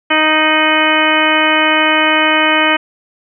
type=harmonic tone with a mistuned harmonic; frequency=311.1 Hz; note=D#4; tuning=in tune; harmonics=1 / 2 / 3 / 4 / 5 / 6 / 7 / 8 / 10; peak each=-18 / -18 / -18 / -18 / -18 / -18 / -18 / -18 / -18 dBFS; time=0.1-2.77 s; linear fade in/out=10 ms; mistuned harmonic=10; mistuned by=-62 cents; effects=none